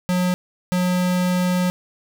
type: tone bursts at uneven times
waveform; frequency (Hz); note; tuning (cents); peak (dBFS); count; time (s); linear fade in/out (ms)
square; 180.7; F#3; -41; -18; 2; 0.09-0.34 / 0.72-1.7; 0
effects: none